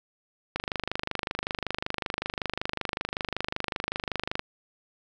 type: click train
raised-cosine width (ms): 0.3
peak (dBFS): -12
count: 98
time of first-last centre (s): 0.56-4.394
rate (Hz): 25.3
effects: none